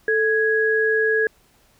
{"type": "tone pair together", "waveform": "sine", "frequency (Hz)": [440, 1662.8], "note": ["A4", "G#6"], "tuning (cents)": [0, 2], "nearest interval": "octave + major seventh", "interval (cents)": 2302, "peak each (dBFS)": -19, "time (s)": [0.08, 1.27], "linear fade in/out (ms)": 2, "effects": ["pink hiss -58 dBFS RMS until 1.79 s"]}